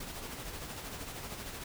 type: noise with tremolo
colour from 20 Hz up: pink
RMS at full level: -41 dBFS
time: 0-1.64 s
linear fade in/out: 5 ms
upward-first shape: sine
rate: 13 Hz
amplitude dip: 40%
effects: none